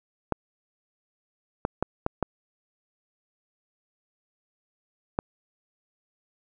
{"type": "clicks", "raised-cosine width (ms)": 1, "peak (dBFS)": -10, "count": 6, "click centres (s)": [0.323, 1.651, 1.826, 2.064, 2.227, 5.189], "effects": []}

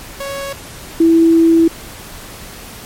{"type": "tone pair in turn", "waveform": ["sawtooth", "sine"], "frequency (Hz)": [554.4, 329.6], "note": ["C#5", "E4"], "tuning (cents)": [0, 0], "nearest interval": "major sixth", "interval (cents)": 900, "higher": "first", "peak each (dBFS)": [-18, -6], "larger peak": "second", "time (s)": [[0.2, 0.53], [1, 1.68]], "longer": "second", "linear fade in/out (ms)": 5, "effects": ["pink hiss -33 dBFS RMS until 2.85 s", "MP3 64 kbps"]}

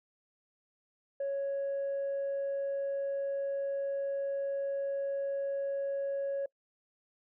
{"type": "tone", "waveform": "sine", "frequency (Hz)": 554.4, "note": "C#5", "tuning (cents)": 0, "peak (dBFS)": -29, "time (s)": [1.2, 6.46], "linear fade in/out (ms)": 5, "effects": ["noise-tail reverb RT60 0.1 s tail -25 dB re dry", "tanh soft clip ceiling -29 dBFS"]}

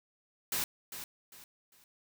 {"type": "noise with echo", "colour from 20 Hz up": "white", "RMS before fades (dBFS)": -33, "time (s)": [0.52, 0.64], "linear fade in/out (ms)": 2, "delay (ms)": 400, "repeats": 3, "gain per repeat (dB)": -10, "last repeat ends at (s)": 1.84, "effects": []}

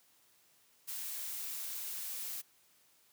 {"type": "noise", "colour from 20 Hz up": "blue", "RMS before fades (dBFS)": -41, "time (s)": [0.87, 2.42], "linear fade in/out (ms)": 20, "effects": ["white hiss -68 dBFS RMS until 3.12 s", "high-pass 80 Hz 12 dB/octave"]}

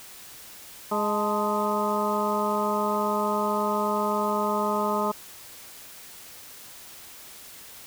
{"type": "harmonic tone with a mistuned harmonic", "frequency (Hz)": 208.1, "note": "G#3", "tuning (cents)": 4, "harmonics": [1, 2, 3, 4, 5, 6], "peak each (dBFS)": [-30, -30, -30, -30, -30, -30], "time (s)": [0.91, 5.12], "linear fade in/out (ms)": 10, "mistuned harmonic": 4, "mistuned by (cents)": 74, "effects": ["white hiss -45 dBFS RMS until 7.86 s"]}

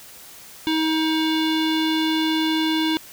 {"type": "tone with low-pass filter", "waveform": "square", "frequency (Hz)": 316.8, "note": "D#4", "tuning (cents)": 31, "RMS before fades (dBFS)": -21, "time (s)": [0.67, 2.97], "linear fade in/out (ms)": 0, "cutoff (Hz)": 3600, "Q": 4.2, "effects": ["white hiss -43 dBFS RMS until 3.12 s"]}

